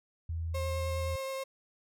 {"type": "tone with pitch glide", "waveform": "sine", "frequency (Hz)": [82.3, 83.06], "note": ["E2", "E2"], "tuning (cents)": [-2, 14], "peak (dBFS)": -32, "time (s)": [0.29, 1.16], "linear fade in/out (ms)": 5, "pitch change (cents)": 16, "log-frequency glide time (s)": [0.44, 0.84]}
{"type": "tone with vibrato", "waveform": "35% pulse", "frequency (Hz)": 534, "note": "C5", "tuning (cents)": 35, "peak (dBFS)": -33, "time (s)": [0.54, 1.44], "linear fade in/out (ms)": 10, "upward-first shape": "triangle", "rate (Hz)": 9.5, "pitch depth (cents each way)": 11}
{"effects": []}